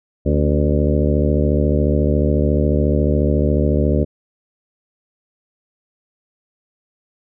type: harmonic tone with a mistuned harmonic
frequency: 74.1 Hz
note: D2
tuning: 16 cents sharp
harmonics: 1 / 2 / 3 / 4 / 5 / 6 / 7 / 8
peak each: -17 / -20 / -22 / -23 / -24 / -25 / -25 / -26 dBFS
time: 0.25-4.05 s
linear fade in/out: 20 ms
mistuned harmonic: 4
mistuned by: -66 cents
effects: none